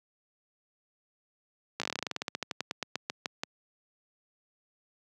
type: slowing click train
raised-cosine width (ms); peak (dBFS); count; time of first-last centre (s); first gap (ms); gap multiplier
0.2; -14; 25; 1.8-3.435; 16; 1.11
effects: high-pass 150 Hz 12 dB/octave